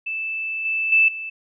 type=tone with level steps; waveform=sine; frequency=2637 Hz; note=E7; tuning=in tune; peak=-24 / -20 / -12 / -28 dBFS; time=0.06-1.3 s; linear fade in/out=10 ms; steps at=0.65 / 0.92 / 1.08 s; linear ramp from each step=5 ms; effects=none